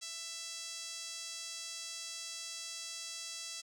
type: tone with band-pass filter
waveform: 5% pulse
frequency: 664 Hz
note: E5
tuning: 12 cents sharp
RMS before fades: -44 dBFS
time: 0.01-3.62 s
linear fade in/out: 20 ms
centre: 6100 Hz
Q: 0.89
effects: none